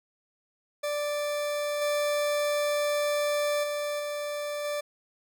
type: tone with level steps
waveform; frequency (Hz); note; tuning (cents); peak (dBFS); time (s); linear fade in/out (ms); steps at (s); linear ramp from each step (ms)
40% pulse; 587.3; D5; 0; -27 / -24 / -28 / -30 / -28; 0.83-4.81; 10; 1.81 / 3.63 / 3.99 / 4.64; 10
effects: none